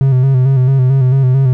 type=tone with vibrato; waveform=triangle; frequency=131.5 Hz; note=C3; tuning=9 cents sharp; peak=-5 dBFS; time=0.01-1.53 s; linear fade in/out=0 ms; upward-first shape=square; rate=4.5 Hz; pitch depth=51 cents each way; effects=none